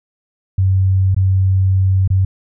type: tone with dropouts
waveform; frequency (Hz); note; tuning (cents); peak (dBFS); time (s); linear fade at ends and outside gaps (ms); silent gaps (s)
sine; 95; F#2; +46; -10; 0.58-2.25; 5; 1.147-1.164 / 2.077-2.102
effects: none